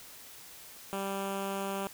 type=tone with notch filter; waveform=10% pulse; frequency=196 Hz; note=G3; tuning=in tune; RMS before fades=-35 dBFS; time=0.93-1.87 s; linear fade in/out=0 ms; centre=4800 Hz; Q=1.3; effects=white hiss -50 dBFS RMS until 1.93 s